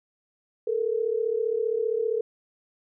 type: tone pair together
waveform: sine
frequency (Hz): 434.5 / 469.7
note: A4 / A#4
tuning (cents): -22 / +13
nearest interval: minor second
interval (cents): 135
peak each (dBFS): -26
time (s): 0.67-2.21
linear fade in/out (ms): 5
effects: none